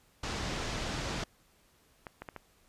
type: low-pass noise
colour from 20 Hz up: pink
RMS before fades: -36 dBFS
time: 0.23-1.24 s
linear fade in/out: 5 ms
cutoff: 6700 Hz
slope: 24 dB/octave
type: clicks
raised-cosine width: 0.5 ms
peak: -26 dBFS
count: 4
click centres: 2.068 / 2.22 / 2.288 / 2.363 s
effects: pink hiss -66 dBFS RMS until 2.68 s + resampled to 32000 Hz